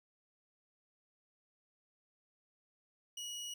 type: tone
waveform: 25% pulse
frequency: 2911 Hz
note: F#7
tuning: 29 cents flat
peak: -38 dBFS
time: 3.17-3.54 s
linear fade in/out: 5 ms
effects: none